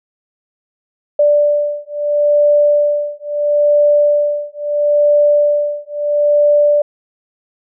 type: beating tone pair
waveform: sine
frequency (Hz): 587 / 587.75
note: D5 / D5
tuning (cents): -1 / +1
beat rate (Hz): 0.75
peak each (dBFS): -13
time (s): 1.19-6.82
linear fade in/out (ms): 5
effects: none